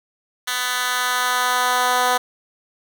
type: tone with high-pass filter sweep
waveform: 10% pulse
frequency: 249.3 Hz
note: B3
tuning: 16 cents sharp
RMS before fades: -20 dBFS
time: 0.47-2.18 s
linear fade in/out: 10 ms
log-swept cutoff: 2000 to 670 Hz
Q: 1.1
effects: none